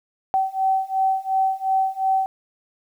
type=beating tone pair; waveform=sine; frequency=765 / 767.8 Hz; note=G5 / G5; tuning=-42 / -36 cents; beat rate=2.8 Hz; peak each=-22 / -21 dBFS; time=0.34-2.26 s; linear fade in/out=0 ms; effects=9-bit